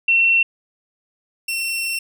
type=tone pair in turn; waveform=sine / sawtooth; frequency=2712 / 2712 Hz; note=E7 / E7; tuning=+49 / +49 cents; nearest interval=unison; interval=0 cents; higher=neither; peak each=-12 / -18 dBFS; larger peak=first; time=0.08-0.43 / 1.48-1.99 s; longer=second; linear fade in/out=5 ms; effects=none